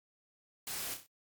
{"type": "noise with echo", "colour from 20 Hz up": "white", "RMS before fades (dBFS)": -40, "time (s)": [0.67, 0.94], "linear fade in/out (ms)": 2, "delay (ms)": 31, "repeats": 4, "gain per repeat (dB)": -6, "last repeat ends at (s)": 1.064, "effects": ["MP3 96 kbps"]}